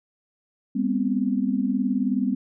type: tone cluster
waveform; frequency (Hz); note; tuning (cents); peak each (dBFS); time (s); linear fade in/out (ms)
sine; 201.1 / 244.2 / 263.1; G3 / B3 / C4; +44 / -19 / +10; -25; 0.75-2.35; 10
effects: none